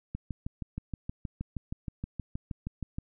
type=click train; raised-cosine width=5 ms; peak=-22 dBFS; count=19; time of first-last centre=0.15-2.985 s; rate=6.35 Hz; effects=none